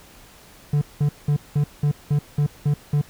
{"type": "tone bursts", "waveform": "triangle", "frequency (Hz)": 146.3, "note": "D3", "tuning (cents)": -6, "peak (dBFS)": -14, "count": 9, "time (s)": [0.73, 3.015], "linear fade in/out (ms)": 5, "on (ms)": 85, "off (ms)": 190, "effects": ["pink hiss -48 dBFS RMS until 3.09 s"]}